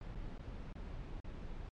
brown noise with dropouts, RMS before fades -45 dBFS, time 0.01-1.69 s, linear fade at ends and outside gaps 2 ms, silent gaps 0.15-0.155 / 0.379-0.393 / 0.727-0.753 / 1.203-1.244 s, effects low-pass 4000 Hz 12 dB/octave + MP3 64 kbps

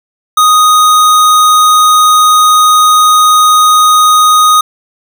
square tone, 1244.5 Hz, D#6, in tune, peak -4 dBFS, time 0.37-4.61 s, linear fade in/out 5 ms, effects 7-bit

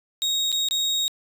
35% pulse tone with dropouts, 3762 Hz, A#7, 15 cents sharp, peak -19 dBFS, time 0.22-1.08 s, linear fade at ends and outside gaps 0 ms, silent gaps 0.518-0.526 / 0.686-0.71 s, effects resampled to 32000 Hz + 10-bit

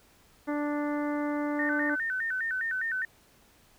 harmonic tone, 293.7 Hz, D4, in tune, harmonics 1 / 2 / 3 / 4 / 5 / 6 / 7, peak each -29 / -35 / -39 / -41 / -43 / -45 / -46 dBFS, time 0.47-1.96 s, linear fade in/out 20 ms
sine tone with vibrato, 1661.2 Hz, G#6, in tune, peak -28 dBFS, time 1.59-3.05 s, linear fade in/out 2 ms, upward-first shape square, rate 4.9 Hz, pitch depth 160 cents each way
effects pink hiss -61 dBFS RMS until 3.78 s

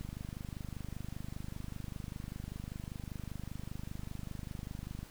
click train, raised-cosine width 5 ms, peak -29 dBFS, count 127, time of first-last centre 0.01-5.03 s, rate 25.1 Hz, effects pink hiss -56 dBFS RMS until 5.1 s

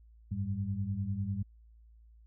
sine tone cluster, 94.2 / 104.2 / 197.3 Hz, F#2 / G#2 / G3, +32 / +6 / +11 cents, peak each -36 / -35 / -37 dBFS, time 0.31-1.43 s, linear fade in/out 10 ms, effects added 56 Hz sine -55 dBFS peak until 2.26 s

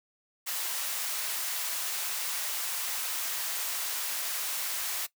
white high-pass noise, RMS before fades -33 dBFS, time 0.46-5.07 s, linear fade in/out 20 ms, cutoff 720 Hz, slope 12 dB/octave, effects noise-tail reverb RT60 0.1 s tail -18 dB re dry

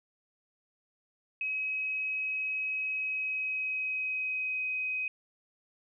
sine tone with pitch glide, 2547 to 2519 Hz, D#7 to D#7, +40 to +21 cents, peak -30 dBFS, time 1.41-5.08 s, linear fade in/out 2 ms, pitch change -19 cents, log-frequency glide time 2.91-4.7 s, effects none

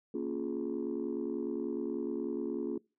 sine chord, Bb minor seventh, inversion none, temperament just, 233.1 / 279.7 / 349.6 / 419.5 Hz, Bb3 / Db4 / F4 / Ab4, 0 / +16 / +2 / +17 cents, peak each -38 / -37 / -36 / -38 dBFS, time 0.14-2.78 s, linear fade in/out 5 ms, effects noise-tail reverb RT60 0.3 s tail -25 dB re dry + tanh soft clip ceiling -26 dBFS

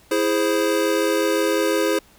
square chord, E augmented, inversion none, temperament equal, 329.6 / 415.3 / 523.3 Hz, E4 / G#4 / B#4, 0 / 0 / 0 cents, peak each -23 dBFS, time 0.11-1.99 s, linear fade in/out 5 ms, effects pink hiss -53 dBFS RMS until 2.18 s

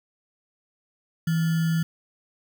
sine tone with sample-and-hold, 163.8 Hz, E3, 11 cents flat, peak -20 dBFS, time 1.27-1.83 s, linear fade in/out 5 ms, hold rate 1575 Hz, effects none

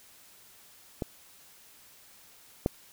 clicks, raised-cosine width 2 ms, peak -17 / -11 dBFS, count 2, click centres 1.022 / 2.661 s, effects white hiss -56 dBFS RMS until 2.92 s

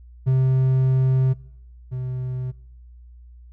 triangle tone pair in turn, 130.81 / 127.45 Hz, C3 / C3, 0 / -45 cents, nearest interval unison, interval 45 cents, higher first, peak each -13 / -23 dBFS, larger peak first, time 0.26-1.34 / 1.91-2.52 s, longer first, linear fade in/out 20 ms, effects noise-tail reverb RT60 1.0 s tail -25 dB re dry + added 60 Hz sine -42 dBFS peak until 3.52 s

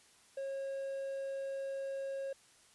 triangle tone, 544 Hz, C#5, 33 cents flat, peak -35 dBFS, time 0.37-2.33 s, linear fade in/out 5 ms, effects white hiss -64 dBFS RMS until 2.74 s + resampled to 24000 Hz

